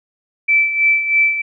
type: tone with tremolo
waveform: sine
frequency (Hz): 2323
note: D7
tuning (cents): -20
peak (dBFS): -9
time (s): 0.48-1.42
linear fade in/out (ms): 10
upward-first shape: sine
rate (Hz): 3.1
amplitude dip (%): 65
effects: none